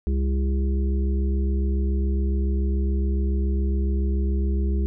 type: harmonic tone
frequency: 67.1 Hz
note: C2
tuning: 44 cents sharp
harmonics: 1 / 3 / 5 / 6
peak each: -20 / -30 / -34 / -36 dBFS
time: 0.07-4.86 s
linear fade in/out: 0 ms
effects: none